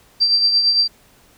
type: tone with tremolo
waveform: sine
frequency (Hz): 4699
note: D8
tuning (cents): 0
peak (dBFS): -10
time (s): 0.2-0.88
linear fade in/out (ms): 20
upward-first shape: triangle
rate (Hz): 8.8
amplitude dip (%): 55
effects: pink hiss -52 dBFS RMS until 1.37 s